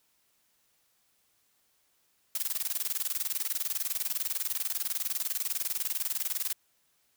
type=noise with tremolo; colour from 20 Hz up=blue; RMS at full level=-30 dBFS; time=2.35-6.53 s; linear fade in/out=2 ms; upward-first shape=square; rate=20 Hz; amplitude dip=80%; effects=white hiss -71 dBFS RMS until 7.16 s